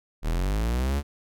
45% pulse linear sweep, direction up, 36.71 to 73.42 Hz, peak -23 dBFS, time 0.22-1.03 s, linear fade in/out 50 ms, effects none

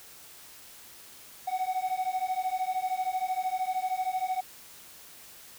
triangle beating tone pair, 740 / 753 Hz, F#5 / F#5, 0 / +30 cents, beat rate 13 Hz, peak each -29 dBFS, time 1.47-4.41 s, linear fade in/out 10 ms, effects white hiss -50 dBFS RMS until 5.58 s

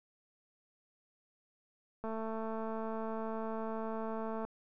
click train, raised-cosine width 1 ms, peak -27 dBFS, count 536, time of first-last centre 2.04-4.45 s, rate 222 Hz, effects none

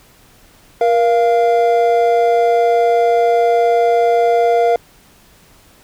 triangle tone pair together, 472.5 / 691.4 Hz, A#4 / F5, +23 / -18 cents, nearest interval perfect fifth, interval 659 cents, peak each -11 dBFS, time 0.81-4.76 s, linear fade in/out 2 ms, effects pink hiss -48 dBFS RMS until 5.83 s

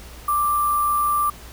sine tone with sample-and-hold, 1178 Hz, D6, 5 cents sharp, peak -17 dBFS, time 0.28-1.3 s, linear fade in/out 5 ms, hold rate 11025 Hz, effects added 60 Hz sine -40 dBFS peak until 1.52 s + pink hiss -43 dBFS RMS until 1.52 s

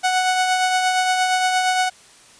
sawtooth tone with tremolo, 740 Hz, F#5, in tune, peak -11 dBFS, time 0.03-1.9 s, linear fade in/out 20 ms, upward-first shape triangle, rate 8.6 Hz, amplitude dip 40%, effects white hiss -48 dBFS RMS until 2.39 s + resampled to 22050 Hz

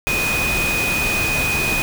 sine tone in noise, 2489 Hz, D#7, in tune, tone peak -19 dBFS, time 0.07-1.82 s, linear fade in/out 0 ms, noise pink, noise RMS -23 dBFS, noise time 0.07-1.82 s, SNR +1 dB, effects none

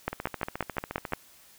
two click trains, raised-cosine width 0.5 ms, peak -12 / -18 dBFS, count 7 / 15, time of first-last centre 0.08-1.134 / 0.13-1.123 s, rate 5.69 / 14.1 Hz, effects white hiss -56 dBFS RMS until 1.58 s

